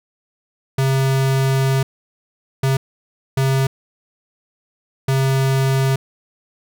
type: tone bursts at uneven times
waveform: square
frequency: 134.1 Hz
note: C3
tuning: 43 cents sharp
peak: -15 dBFS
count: 4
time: 0.78-1.83 / 2.63-2.77 / 3.37-3.67 / 5.08-5.96 s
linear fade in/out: 5 ms
effects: none